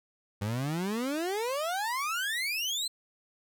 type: exponential sweep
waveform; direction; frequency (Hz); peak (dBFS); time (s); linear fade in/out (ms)
30% pulse; up; 98 to 4186; -27; 0.41-2.88; 10
effects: none